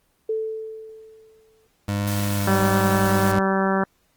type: tone with exponential decay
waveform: sine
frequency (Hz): 440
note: A4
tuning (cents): 0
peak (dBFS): -20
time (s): 0.29-1.67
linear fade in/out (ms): 5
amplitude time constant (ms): 300
type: tone with vibrato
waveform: 25% pulse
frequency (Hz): 101.1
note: G#2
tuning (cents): -46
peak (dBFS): -18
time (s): 1.88-3.39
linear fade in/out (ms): 5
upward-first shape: triangle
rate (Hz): 1.2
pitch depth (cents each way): 15
type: high-pass noise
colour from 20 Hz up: white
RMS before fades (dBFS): -33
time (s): 2.07-3.32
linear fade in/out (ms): 5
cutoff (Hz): 660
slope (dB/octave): 48
type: harmonic tone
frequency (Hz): 192.8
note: G3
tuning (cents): -28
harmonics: 1 / 2 / 3 / 4 / 5 / 6 / 7 / 8 / 9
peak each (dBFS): -22 / -25 / -27 / -28 / -29 / -30 / -30 / -31 / -32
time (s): 2.47-3.84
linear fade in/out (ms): 5
effects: pink hiss -65 dBFS RMS until 4.16 s + Opus 24 kbps